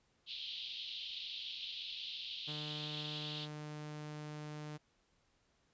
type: band-pass noise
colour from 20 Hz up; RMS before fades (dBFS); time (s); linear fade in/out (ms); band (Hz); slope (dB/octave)
pink; -45; 0.26-3.48; 50; 3000 to 4100; 48
type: tone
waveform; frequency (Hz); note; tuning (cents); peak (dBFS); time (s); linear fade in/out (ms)
sawtooth; 150.7; D3; +45; -40; 2.47-4.78; 20
effects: pink hiss -75 dBFS RMS until 5.73 s + resampled to 16000 Hz